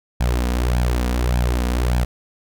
sawtooth tone with flanger, 60.9 Hz, B1, 24 cents flat, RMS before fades -19 dBFS, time 0.2-2.05 s, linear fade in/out 10 ms, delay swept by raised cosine 1.2 to 4.2 ms, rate 1.7 Hz, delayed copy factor +0.65, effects none

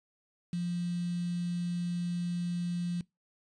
sine tone with quantisation, 174.61 Hz, F3, in tune, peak -30 dBFS, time 0.53-3.01 s, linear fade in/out 2 ms, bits 8, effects noise-tail reverb RT60 0.2 s tail -23 dB re dry + resampled to 22050 Hz

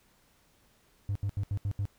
triangle tone bursts, 100.2 Hz, G2, 38 cents sharp, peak -25 dBFS, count 6, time 1.09-1.854 s, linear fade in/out 0 ms, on 64 ms, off 76 ms, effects tanh soft clip ceiling -23 dBFS + pink hiss -66 dBFS RMS until 1.98 s

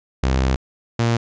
sawtooth tone pair in turn, 65.41 / 116.55 Hz, C2 / A#2, 0 / 0 cents, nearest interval minor seventh, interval 1000 cents, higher second, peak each -12 dBFS, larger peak neither, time 0.23-0.56 / 0.99-1.17 s, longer first, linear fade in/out 5 ms, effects resampled to 16000 Hz

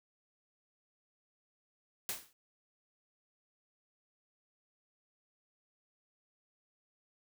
white noise with exponential decay, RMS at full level -34 dBFS, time 2.09-2.33 s, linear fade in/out 1 ms, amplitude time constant 51 ms, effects none

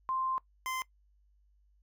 sine / 25% pulse tone pair in turn, 1046.5 / 1036.9 Hz, C6 / C6, 0 / -16 cents, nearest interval unison, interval 16 cents, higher first, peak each -30 / -30 dBFS, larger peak neither, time 0.09-0.38 / 0.66-0.82 s, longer first, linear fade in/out 0 ms, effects noise-tail reverb RT60 0.1 s tail -20 dB re dry + added 50 Hz sine -64 dBFS peak until 1.82 s

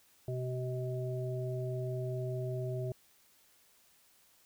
harmonic tone, 126.8 Hz, B2, 46 cents sharp, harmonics 1 / 3 / 5, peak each -35 / -40 / -42 dBFS, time 0.28-2.92 s, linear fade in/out 2 ms, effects white hiss -66 dBFS RMS until 4.45 s

